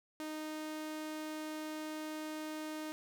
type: tone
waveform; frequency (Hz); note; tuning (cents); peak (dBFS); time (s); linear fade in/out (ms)
sawtooth; 309.4; D#4; -10; -36; 0.2-2.92; 0
effects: none